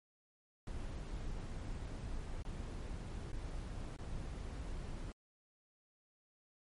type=noise with dropouts; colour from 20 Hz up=brown; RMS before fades=-43 dBFS; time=0.67-5.12 s; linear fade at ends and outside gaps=1 ms; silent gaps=2.424-2.45 / 3.319-3.33 / 3.964-3.987 s; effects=MP3 48 kbps